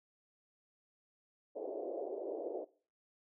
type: band-pass noise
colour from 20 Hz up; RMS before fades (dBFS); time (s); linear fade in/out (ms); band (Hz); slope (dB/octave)
white; -41; 1.55-2.65; 20; 330 to 630; 48
effects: noise-tail reverb RT60 0.4 s tail -19 dB re dry